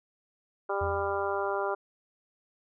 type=harmonic tone; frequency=198.6 Hz; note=G3; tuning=23 cents sharp; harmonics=2 / 3 / 4 / 5 / 6 / 7; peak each=-32 / -34 / -35 / -36 / -37 / -37 dBFS; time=0.69-1.75 s; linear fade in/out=10 ms
type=tone with exponential decay; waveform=triangle; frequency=85 Hz; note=F2; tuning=46 cents flat; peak=-29 dBFS; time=0.81-1.73 s; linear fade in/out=5 ms; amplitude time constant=200 ms
effects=none